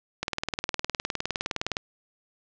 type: click train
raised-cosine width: 0.2 ms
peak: -10 dBFS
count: 31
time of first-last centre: 0.23-1.768 s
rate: 19.5 Hz
effects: low-pass 7000 Hz 12 dB/octave